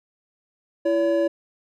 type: tone pair together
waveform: triangle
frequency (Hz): 335.2 / 568.1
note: E4 / C#5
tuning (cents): +29 / +42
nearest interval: major sixth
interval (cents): 913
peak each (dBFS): -20 / -18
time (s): 0.85-1.28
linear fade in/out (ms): 10
effects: none